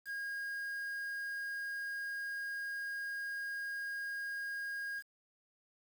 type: tone with quantisation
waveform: triangle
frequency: 1629 Hz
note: G#6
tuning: 34 cents flat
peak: -36 dBFS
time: 0.05-5.03 s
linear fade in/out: 50 ms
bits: 9
effects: none